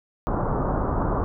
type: low-pass noise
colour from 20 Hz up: pink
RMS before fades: -24 dBFS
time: 0.27-1.24 s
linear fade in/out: 0 ms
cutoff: 1300 Hz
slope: 48 dB/octave
effects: none